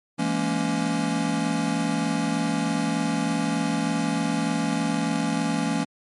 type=chord; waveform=square; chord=A# half-diminished seventh; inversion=second; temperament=just; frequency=167.82 / 209.8 / 233.1 / 279.7 Hz; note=E3 / G#3 / A#3 / C#4; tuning=+31 / +18 / 0 / +16 cents; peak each=-29 / -30 / -29 / -28 dBFS; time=0.18-5.85 s; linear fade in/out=20 ms; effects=MP3 48 kbps